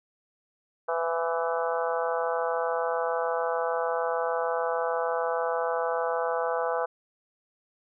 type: harmonic tone with a mistuned harmonic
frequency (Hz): 166.6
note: E3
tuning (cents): +19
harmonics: 3 / 4 / 5 / 6 / 7 / 8 / 9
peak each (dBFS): -29 / -31 / -33 / -35 / -36 / -37 / -38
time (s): 0.88-6.86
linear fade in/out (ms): 10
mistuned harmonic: 8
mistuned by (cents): -35
effects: none